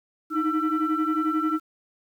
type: tone cluster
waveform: sine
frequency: 307.4 / 318.6 / 1340 Hz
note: D#4 / D#4 / E6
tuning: -21 / +41 / +28 cents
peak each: -25 dBFS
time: 0.3-1.6 s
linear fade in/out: 50 ms
effects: tanh soft clip ceiling -16 dBFS + 9-bit